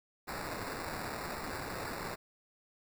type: noise with sample-and-hold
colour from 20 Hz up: white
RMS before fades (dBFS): -40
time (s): 0.27-2.16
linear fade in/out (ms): 20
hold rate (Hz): 3150
effects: none